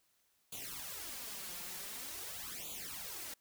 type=noise with flanger; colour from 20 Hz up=white; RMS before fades=-45 dBFS; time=0.52-3.34 s; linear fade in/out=5 ms; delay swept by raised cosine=0.28 to 5.68 ms; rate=0.46 Hz; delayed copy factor=+0.9; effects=white hiss -75 dBFS RMS until 3.4 s